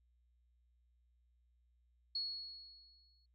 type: tone with exponential decay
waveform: sine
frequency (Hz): 4347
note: C#8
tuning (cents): -35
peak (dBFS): -35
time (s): 2.15-3.26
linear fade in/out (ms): 5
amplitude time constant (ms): 240
effects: added 60 Hz sine -70 dBFS peak until 3.34 s